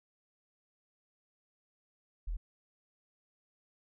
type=tone; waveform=sine; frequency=41.2 Hz; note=E1; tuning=in tune; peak=-33 dBFS; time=2.27-2.37 s; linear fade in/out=10 ms; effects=none